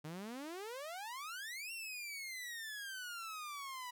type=exponential two-way sweep; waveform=sawtooth; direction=up then down; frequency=147.2 to 2768 to 972 Hz; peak=-40 dBFS; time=0.04-3.91 s; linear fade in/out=10 ms; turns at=1.72 s; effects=none